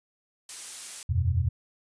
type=noise; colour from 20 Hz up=blue; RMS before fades=-36 dBFS; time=0.49-1.03 s; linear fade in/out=2 ms
type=chord; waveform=sine; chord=E suspended second; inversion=none; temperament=equal; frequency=82.41 / 92.5 / 123.47 Hz; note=E2 / F#2 / B2; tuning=0 / 0 / 0 cents; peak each=-26 / -26 / -28 dBFS; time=1.09-1.49 s; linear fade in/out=10 ms
effects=resampled to 22050 Hz